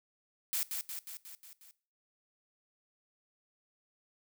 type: noise with echo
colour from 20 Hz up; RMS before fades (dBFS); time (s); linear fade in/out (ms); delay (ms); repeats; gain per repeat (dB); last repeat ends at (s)
blue; -33; 0.53-0.63; 0; 180; 6; -4; 1.71
effects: noise-tail reverb RT60 0.4 s tail -19 dB re dry